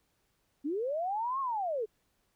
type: linear two-way sweep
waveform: sine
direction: up then down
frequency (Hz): 265.2 to 1109 to 405.8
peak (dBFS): -30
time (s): 0.64-1.86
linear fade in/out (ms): 20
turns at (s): 1.4
effects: pink hiss -75 dBFS RMS until 2.35 s